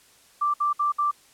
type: tone bursts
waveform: sine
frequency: 1174.7 Hz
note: D6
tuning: in tune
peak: -20 dBFS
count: 4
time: 0.41-1.113 s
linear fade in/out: 10 ms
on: 130 ms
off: 61 ms
effects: white hiss -56 dBFS RMS until 1.33 s + low-pass 11000 Hz 12 dB/octave